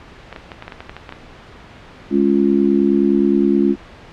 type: clicks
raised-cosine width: 0.3 ms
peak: -14 dBFS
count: 11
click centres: 0.327 / 0.362 / 0.518 / 0.624 / 0.68 / 0.722 / 0.805 / 0.895 / 0.966 / 1.092 / 1.124 s
type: harmonic tone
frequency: 69.6 Hz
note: C#2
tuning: 8 cents sharp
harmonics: 3 / 4 / 5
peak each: -16 / -16 / -16 dBFS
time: 2.1-3.76 s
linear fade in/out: 50 ms
effects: pink hiss -40 dBFS RMS until 4.12 s + low-pass 3000 Hz 12 dB/octave